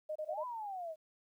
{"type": "tone bursts", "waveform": "sine", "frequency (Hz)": 616, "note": "D#5", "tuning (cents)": -17, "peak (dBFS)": -36, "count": 4, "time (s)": [0.09, 0.438], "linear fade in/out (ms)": 10, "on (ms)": 66, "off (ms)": 28}
{"type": "exponential two-way sweep", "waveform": "sine", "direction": "up then down", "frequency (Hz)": [592, 1024, 613], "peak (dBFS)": -39, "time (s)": [0.25, 0.96], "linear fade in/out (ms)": 50, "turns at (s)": 0.44}
{"effects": ["12-bit"]}